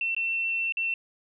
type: tone with dropouts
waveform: sine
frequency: 2697 Hz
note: E7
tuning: 39 cents sharp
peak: -25 dBFS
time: 0.01-0.94 s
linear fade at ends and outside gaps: 2 ms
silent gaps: 0.148-0.165 / 0.723-0.77 s
effects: none